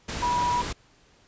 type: tone in noise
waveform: sine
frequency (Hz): 973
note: B5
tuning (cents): -26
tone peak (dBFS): -22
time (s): 0.22-0.62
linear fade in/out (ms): 10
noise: pink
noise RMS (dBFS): -32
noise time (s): 0.08-0.73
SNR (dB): +7
effects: pink hiss -59 dBFS RMS until 1.27 s + resampled to 16000 Hz